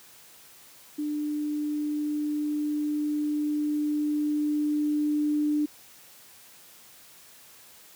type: tone with level ramp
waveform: sine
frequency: 298.1 Hz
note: D4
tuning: 26 cents sharp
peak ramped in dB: -27 to -22 dBFS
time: 0.98-5.66 s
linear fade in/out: 10 ms
effects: white hiss -52 dBFS RMS until 7.95 s + high-pass 80 Hz 12 dB/octave